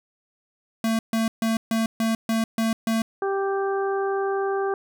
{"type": "tone bursts", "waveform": "square", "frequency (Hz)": 224.7, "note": "A3", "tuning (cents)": 37, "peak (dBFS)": -21, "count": 8, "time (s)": [0.84, 3.02], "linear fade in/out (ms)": 2, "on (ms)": 150, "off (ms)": 140}
{"type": "harmonic tone", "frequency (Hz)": 392, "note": "G4", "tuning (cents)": 0, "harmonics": [1, 2, 3, 4], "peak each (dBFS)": [-23, -29, -33, -35], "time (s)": [3.22, 4.74], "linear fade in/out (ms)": 2}
{"effects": []}